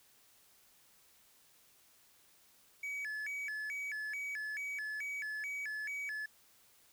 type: tone with vibrato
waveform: triangle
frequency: 1975.5 Hz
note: B6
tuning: in tune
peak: -36 dBFS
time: 2.83-6.26 s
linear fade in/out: 5 ms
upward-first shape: square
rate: 2.3 Hz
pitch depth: 240 cents each way
effects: white hiss -66 dBFS RMS until 6.92 s